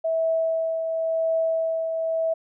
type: tone with tremolo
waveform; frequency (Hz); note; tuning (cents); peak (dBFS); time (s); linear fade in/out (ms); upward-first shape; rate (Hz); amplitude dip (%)
sine; 651; E5; -22; -19; 0.04-2.34; 10; triangle; 0.94; 45
effects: none